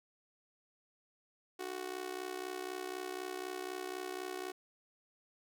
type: tone with amplitude modulation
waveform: sawtooth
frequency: 370 Hz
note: F#4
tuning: in tune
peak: -32 dBFS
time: 1.59-4.52 s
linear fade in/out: 10 ms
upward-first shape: sine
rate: 64 Hz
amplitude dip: 85%
effects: none